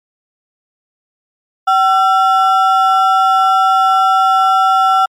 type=ring-modulated tone; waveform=triangle; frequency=1057 Hz; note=C6; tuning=17 cents sharp; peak=-3 dBFS; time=1.67-5.06 s; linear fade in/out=10 ms; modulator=292 Hz; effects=MP3 96 kbps